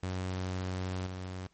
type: tone with level steps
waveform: sawtooth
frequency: 92.5 Hz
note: F#2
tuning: in tune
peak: -29 / -34 dBFS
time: 0.03-1.47 s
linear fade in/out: 0 ms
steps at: 1.06 s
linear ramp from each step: 10 ms
effects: pink hiss -70 dBFS RMS until 1.53 s + MP3 32 kbps